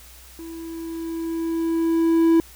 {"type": "tone with level ramp", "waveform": "triangle", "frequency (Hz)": 329.6, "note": "E4", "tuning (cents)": 0, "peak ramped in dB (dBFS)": [-32, -10], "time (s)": [0.39, 2.4], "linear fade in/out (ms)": 0, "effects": ["added 60 Hz sine -47 dBFS peak until 2.55 s", "white hiss -47 dBFS RMS until 2.55 s"]}